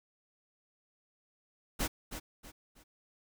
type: noise with echo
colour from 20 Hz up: pink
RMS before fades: -32 dBFS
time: 1.79-1.88 s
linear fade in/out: 20 ms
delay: 320 ms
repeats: 3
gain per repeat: -9 dB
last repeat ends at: 2.84 s
effects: none